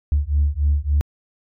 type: beating tone pair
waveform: sine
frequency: 71.1 / 74.6 Hz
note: C#2 / D2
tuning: +45 / +28 cents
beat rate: 3.5 Hz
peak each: -18 dBFS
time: 0.12-1.01 s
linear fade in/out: 0 ms
effects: tanh soft clip ceiling -10 dBFS